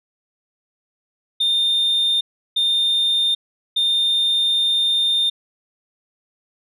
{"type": "tone bursts at uneven times", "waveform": "sine", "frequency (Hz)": 3625, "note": "A#7", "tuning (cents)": -49, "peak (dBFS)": -13, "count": 3, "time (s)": [[1.4, 2.21], [2.56, 3.35], [3.76, 5.3]], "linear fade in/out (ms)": 10, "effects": ["tanh soft clip ceiling -14 dBFS"]}